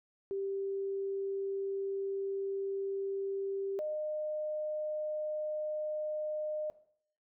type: tone pair in turn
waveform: sine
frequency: 392 / 610.5 Hz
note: G4 / D#5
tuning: 0 / -33 cents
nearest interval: minor sixth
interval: 767 cents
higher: second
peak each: -33 / -33 dBFS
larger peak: neither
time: 0.31-3.79 / 3.79-6.7 s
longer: first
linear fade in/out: 0 ms
effects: noise-tail reverb RT60 0.6 s tail -17 dB re dry